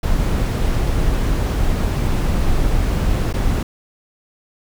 brown noise with dropouts, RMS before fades -17 dBFS, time 0.03-3.63 s, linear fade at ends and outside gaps 5 ms, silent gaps 3.328-3.338 s, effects none

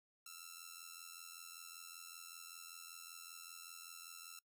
5% pulse ring-modulated tone, 1342 Hz, E6, 31 cents sharp, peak -37 dBFS, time 0.26-4.39 s, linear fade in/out 2 ms, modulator 42.6 Hz, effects noise-tail reverb RT60 0.1 s tail -23 dB re dry

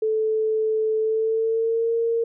sine tone with pitch glide, 437.1 to 460.7 Hz, A4 to A#4, -11 to -20 cents, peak -19 dBFS, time 0.02-2.24 s, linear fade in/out 5 ms, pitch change +91 cents, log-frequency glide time 0.99-1.94 s, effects none

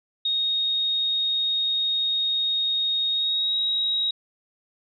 sine tone with pitch glide, 3729 to 3812 Hz, A#7 to A#7, 0 to +38 cents, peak -21 dBFS, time 0.25-4.11 s, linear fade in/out 5 ms, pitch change +38 cents, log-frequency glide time 3.11-3.57 s, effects none

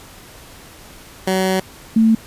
15% pulse / sine tone pair in turn, 188.4 / 222.9 Hz, F#3 / A3, +32 / +23 cents, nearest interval minor third, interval 291 cents, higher second, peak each -9 dBFS, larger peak neither, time 1.27-1.6 / 1.96-2.15 s, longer first, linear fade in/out 5 ms, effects pink hiss -41 dBFS RMS until 2.26 s + resampled to 32000 Hz

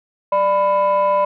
sine tone pair together, 592 / 998 Hz, D5 / B5, +14 / +18 cents, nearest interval major sixth, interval 904 cents, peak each -14 dBFS, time 0.32-1.25 s, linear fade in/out 5 ms, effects tanh soft clip ceiling -10 dBFS

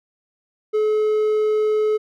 triangle tone, 428.5 Hz, A4, 46 cents flat, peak -14 dBFS, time 0.73-1.98 s, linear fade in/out 20 ms, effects none

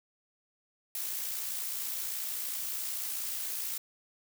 blue noise with amplitude modulation, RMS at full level -34 dBFS, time 0.95-3.78 s, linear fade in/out 2 ms, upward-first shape sine, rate 60 Hz, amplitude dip 40%, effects none

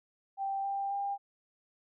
sine tone with pitch steps, 784 / 791.7 / 799.5 Hz, G5 / G5 / G5, 0 / +17 / +34 cents, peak -31 dBFS, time 0.37-1.18 s, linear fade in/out 50 ms, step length 270 ms, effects none

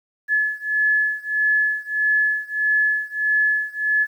sine beating tone pair, 1713 / 1714.6 Hz, A6 / A6, -47 / -45 cents, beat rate 1.6 Hz, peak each -20 / -21 dBFS, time 0.28-4.07 s, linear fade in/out 50 ms, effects 9-bit

